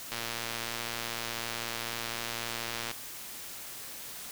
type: click train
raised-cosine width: 0.2 ms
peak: -17 dBFS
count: 325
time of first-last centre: 0.12-2.913 s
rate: 116 Hz
effects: white hiss -43 dBFS RMS until 4.31 s